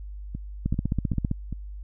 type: two click trains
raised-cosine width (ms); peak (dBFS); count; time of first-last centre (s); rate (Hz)
5; -20 / -12; 4 / 11; 0.35-1.526 / 0.66-1.314; 2.55 / 15.3
effects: added 50 Hz sine -35 dBFS peak until 1.83 s